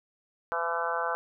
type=harmonic tone with a mistuned harmonic; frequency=168.2 Hz; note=E3; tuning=35 cents sharp; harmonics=3 / 4 / 5 / 6 / 7 / 8 / 9; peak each=-35 / -35 / -35 / -35 / -35 / -35 / -35 dBFS; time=0.52-1.15 s; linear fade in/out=0 ms; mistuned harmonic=5; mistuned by=+19 cents; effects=none